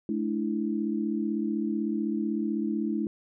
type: chord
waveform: sine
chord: A suspended fourth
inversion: none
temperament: equal with one note detuned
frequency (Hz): 215.5 / 293.7 / 329.6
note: A3 / D4 / E4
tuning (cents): -36 / 0 / 0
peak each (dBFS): -29 / -32 / -31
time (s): 0.09-3.07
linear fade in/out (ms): 2
effects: none